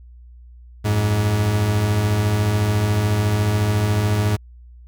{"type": "beating tone pair", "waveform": "40% pulse", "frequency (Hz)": [91.1, 105.1], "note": ["F#2", "G#2"], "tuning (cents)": [-26, 21], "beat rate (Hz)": 14, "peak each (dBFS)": [-25, -16], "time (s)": [0.84, 4.37], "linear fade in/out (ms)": 20, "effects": ["added 60 Hz sine -40 dBFS peak until 4.87 s"]}